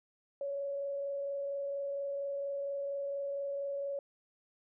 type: tone with frequency modulation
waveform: sine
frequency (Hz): 560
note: C#5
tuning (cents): +18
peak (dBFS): -34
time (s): 0.41-3.99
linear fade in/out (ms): 2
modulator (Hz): 24.3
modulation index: 0.22
effects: none